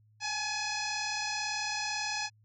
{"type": "tone with frequency modulation", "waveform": "sine", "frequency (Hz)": 1667, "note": "G#6", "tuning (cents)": 6, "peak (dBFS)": -31, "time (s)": [0.2, 2.3], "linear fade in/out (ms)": 50, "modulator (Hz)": 843, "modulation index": 5.2, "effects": ["added 107 Hz sine -61 dBFS peak until 2.44 s"]}